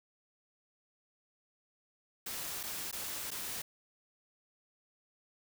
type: noise with dropouts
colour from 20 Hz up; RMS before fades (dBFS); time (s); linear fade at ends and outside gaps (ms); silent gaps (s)
white; -40; 2.26-3.62; 5; 2.631-2.635 / 2.914-2.926 / 3.306-3.314
effects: none